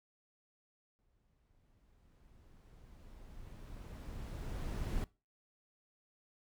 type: noise with exponential growth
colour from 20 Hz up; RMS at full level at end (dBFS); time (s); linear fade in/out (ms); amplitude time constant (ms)
brown; -36; 0.99-5.04; 0; 880
effects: noise-tail reverb RT60 0.3 s tail -21 dB re dry